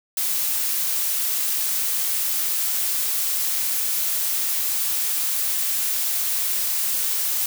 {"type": "noise", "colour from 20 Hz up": "blue", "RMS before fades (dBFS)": -23, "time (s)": [0.17, 7.46], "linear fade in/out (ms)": 2, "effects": []}